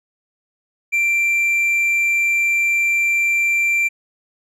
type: tone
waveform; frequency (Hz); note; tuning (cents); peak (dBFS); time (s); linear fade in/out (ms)
triangle; 2357; D7; +6; -13; 0.92-3.89; 20
effects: resampled to 32000 Hz